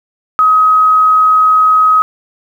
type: tone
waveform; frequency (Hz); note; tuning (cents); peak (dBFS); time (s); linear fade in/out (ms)
sine; 1266; D#6; +30; -5; 0.39-2.02; 0
effects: 7-bit

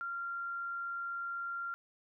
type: tone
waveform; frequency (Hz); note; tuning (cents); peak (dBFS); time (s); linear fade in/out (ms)
sine; 1384; F6; -16; -36; 0.01-1.74; 0
effects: none

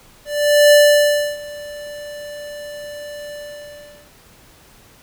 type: tone with ADSR envelope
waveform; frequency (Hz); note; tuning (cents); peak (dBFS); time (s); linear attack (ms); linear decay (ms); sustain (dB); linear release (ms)
square; 587.3; D5; 0; -7; 0.25-4.12; 470; 650; -23; 780
effects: pink hiss -48 dBFS RMS until 5.02 s

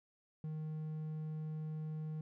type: tone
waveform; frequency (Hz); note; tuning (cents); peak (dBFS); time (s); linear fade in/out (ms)
triangle; 155.56; D#3; 0; -37; 0.44-2.21; 2
effects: none

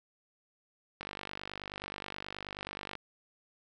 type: click train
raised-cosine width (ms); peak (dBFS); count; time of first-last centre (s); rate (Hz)
0.3; -23; 97; 1.01-2.953; 49.4
effects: none

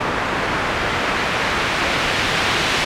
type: noise with low-pass filter sweep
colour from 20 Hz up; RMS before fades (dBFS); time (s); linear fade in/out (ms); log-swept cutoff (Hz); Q
white; -20; 0-2.85; 10; 1500 to 3000; 0.89
effects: none

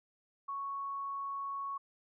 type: tone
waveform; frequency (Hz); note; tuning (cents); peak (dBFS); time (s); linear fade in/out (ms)
sine; 1108.7; C#6; 0; -36; 0.48-1.78; 10
effects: none

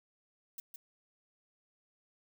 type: noise with echo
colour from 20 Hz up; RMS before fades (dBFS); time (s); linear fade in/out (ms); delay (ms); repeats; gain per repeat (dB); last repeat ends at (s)
violet; -43; 0.58-0.6; 2; 160; 1; -4; 0.76
effects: none

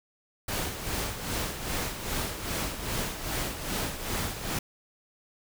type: noise with tremolo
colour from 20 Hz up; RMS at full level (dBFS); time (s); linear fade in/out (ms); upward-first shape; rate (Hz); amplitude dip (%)
pink; -30; 0.48-4.59; 5; sine; 2.5; 60
effects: none

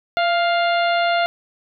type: harmonic tone with a mistuned harmonic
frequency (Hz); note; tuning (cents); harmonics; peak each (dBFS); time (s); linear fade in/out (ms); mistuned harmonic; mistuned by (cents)
701; F5; +6; 1 / 2 / 3 / 4 / 5 / 6; -17 / -23 / -27 / -29 / -31 / -33; 0.17-1.26; 0; 1; -38
effects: none

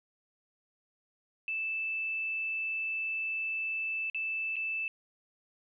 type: tone with dropouts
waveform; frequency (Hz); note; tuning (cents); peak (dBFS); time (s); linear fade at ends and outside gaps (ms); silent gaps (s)
sine; 2637; E7; 0; -31; 1.48-4.88; 1; 4.099-4.146 / 4.558-4.565
effects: none

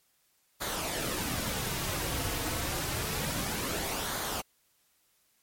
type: noise with flanger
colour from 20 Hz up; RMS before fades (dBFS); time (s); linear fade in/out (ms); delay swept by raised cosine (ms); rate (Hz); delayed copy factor
pink; -33; 0.6-4.42; 20; 0.37 to 5.07; 0.28; -0.5
effects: white hiss -70 dBFS RMS until 5.42 s + MP3 64 kbps

